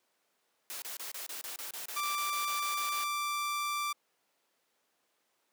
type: noise bursts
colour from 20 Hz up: white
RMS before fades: -41 dBFS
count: 16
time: 0.7-3.04 s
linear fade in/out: 0 ms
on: 120 ms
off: 28 ms
type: tone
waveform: sawtooth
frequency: 1174.7 Hz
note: D6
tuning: in tune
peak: -28 dBFS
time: 1.96-3.93 s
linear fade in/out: 10 ms
effects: pink hiss -75 dBFS RMS until 5.52 s + high-pass 400 Hz 12 dB/octave